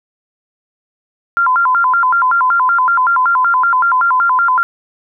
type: tone with vibrato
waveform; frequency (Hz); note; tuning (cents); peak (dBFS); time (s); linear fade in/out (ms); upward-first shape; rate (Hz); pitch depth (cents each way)
sine; 1186; D6; +17; -9; 1.37-4.63; 0; square; 5.3; 270
effects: none